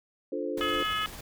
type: chord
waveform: sine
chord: D minor seventh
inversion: none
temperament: equal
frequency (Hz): 293.7 / 349.2 / 440 / 523.3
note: D4 / F4 / A4 / C5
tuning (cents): 0 / 0 / 0 / 0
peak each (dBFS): -35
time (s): 0.32-0.83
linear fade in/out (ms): 5
type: noise with tremolo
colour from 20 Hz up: pink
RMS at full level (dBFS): -42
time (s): 0.57-1.21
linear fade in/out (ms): 5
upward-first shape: square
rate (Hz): 18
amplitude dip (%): 25
type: harmonic tone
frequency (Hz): 424.5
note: G#4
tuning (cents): +38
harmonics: 3 / 4 / 5 / 6 / 7 / 8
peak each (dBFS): -30 / -36 / -39 / -41 / -33 / -39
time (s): 0.61-1.06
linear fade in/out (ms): 0
effects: none